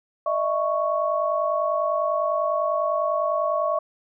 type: tone cluster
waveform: sine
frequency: 608 / 658 / 1109 Hz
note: D#5 / E5 / C#6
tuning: -40 / -3 / 0 cents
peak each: -25 dBFS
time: 0.26-3.79 s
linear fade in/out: 5 ms
effects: none